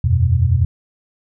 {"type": "chord", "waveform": "sine", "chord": "E suspended second", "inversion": "none", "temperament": "equal", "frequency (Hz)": [82.41, 92.5, 123.47], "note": ["E2", "F#2", "B2"], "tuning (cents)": [0, 0, 0], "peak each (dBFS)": -16, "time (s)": [0.04, 0.65], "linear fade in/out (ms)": 5, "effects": []}